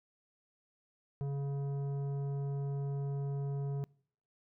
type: tone with tanh clipping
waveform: sine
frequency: 140 Hz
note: C#3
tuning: 18 cents sharp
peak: -35 dBFS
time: 1.21-3.84 s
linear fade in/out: 0 ms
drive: 11 dB
effects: noise-tail reverb RT60 0.6 s tail -25 dB re dry